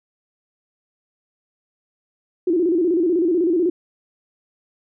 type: tone with vibrato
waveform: sine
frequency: 343.4 Hz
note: F4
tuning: 29 cents flat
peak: -15 dBFS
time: 2.47-3.7 s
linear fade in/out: 5 ms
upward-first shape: square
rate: 16 Hz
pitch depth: 100 cents each way
effects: none